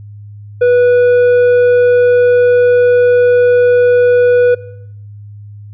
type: tone with tanh clipping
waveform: sine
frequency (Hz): 490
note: B4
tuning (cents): -14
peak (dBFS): -7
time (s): 0.61-4.55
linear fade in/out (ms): 10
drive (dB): 7
effects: noise-tail reverb RT60 0.8 s tail -20 dB re dry + added 103 Hz sine -29 dBFS peak until 5.73 s